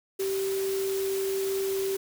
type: tone in noise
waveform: sine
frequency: 387.7 Hz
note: G4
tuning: 19 cents flat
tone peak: -26 dBFS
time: 0.19-1.97 s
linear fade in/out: 10 ms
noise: white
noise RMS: -38 dBFS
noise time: 0.19-1.97 s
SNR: +9 dB
effects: none